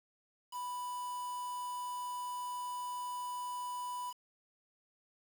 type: tone with quantisation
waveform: triangle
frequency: 987.8 Hz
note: B5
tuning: in tune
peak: -36 dBFS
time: 0.51-4.14 s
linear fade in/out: 50 ms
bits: 8
effects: none